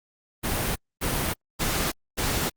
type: noise bursts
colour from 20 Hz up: pink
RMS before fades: -26 dBFS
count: 4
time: 0.43-2.5 s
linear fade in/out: 20 ms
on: 330 ms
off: 250 ms
effects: Opus 32 kbps